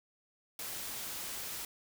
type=noise; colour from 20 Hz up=white; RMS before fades=-41 dBFS; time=0.59-1.65 s; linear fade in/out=2 ms; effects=none